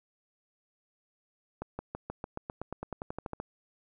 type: accelerating click train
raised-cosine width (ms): 1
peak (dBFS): -22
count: 17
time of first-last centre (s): 1.62-3.401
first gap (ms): 170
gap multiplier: 0.94
effects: none